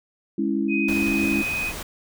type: chord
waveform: sine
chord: C# minor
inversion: second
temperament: equal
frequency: 207.7 / 277.2 / 329.6 Hz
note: G#3 / C#4 / E4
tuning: 0 / 0 / 0 cents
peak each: -25 dBFS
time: 0.38-1.42 s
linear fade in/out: 5 ms
type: tone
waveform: sine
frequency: 2505 Hz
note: D#7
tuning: 11 cents sharp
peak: -24 dBFS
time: 0.68-1.73 s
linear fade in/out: 50 ms
type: noise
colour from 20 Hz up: pink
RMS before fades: -33 dBFS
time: 0.88-1.83 s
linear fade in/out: 5 ms
effects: none